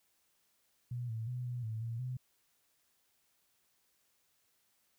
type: tone with pitch steps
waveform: sine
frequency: 121.9 / 112.2 / 124.4 / 122.6 / 110.6 / 115.5 / 126.8 Hz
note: B2 / A2 / B2 / B2 / A2 / A#2 / B2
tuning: -22 / +34 / +13 / -12 / +9 / -16 / +46 cents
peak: -36 dBFS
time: 0.91-2.17 s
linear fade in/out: 5 ms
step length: 180 ms
effects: white hiss -75 dBFS RMS until 4.98 s